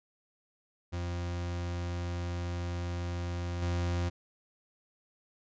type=tone with level steps; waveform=40% pulse; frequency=87.31 Hz; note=F2; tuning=in tune; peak=-32 / -28 dBFS; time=0.92-4.1 s; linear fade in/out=20 ms; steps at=3.62 s; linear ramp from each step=5 ms; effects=resampled to 16000 Hz